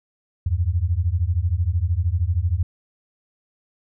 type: beating tone pair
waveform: sine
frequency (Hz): 80.7 / 93.7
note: E2 / F#2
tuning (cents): -36 / +22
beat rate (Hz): 13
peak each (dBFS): -21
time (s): 0.46-2.63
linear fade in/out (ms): 5
effects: none